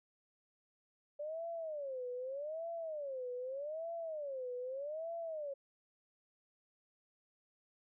sine tone with vibrato, 577 Hz, D5, 31 cents flat, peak -39 dBFS, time 1.19-5.54 s, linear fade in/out 10 ms, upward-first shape sine, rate 0.82 Hz, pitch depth 270 cents each way, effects none

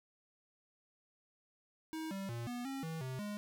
square tone with pitch steps, 318.1 / 194.8 / 117.7 / 243.5 / 270.4 / 161.8 / 130 / 207 Hz, D#4 / G3 / A#2 / B3 / C#4 / E3 / C3 / G#3, +38 / -11 / +17 / -24 / -43 / -32 / -11 / -5 cents, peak -40 dBFS, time 1.93-3.37 s, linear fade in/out 0 ms, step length 180 ms, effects none

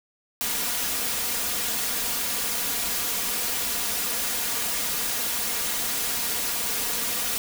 white noise with comb filter, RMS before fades -27 dBFS, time 0.41-7.38 s, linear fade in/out 0 ms, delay 4.2 ms, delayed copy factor +0.55, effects none

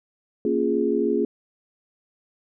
sine chord, Bb minor seventh, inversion none, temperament equal, 233.1 / 277.2 / 349.2 / 415.3 Hz, Bb3 / Db4 / F4 / Ab4, 0 / 0 / 0 / 0 cents, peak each -26 / -26 / -25 / -23 dBFS, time 0.45-1.25 s, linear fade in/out 2 ms, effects none

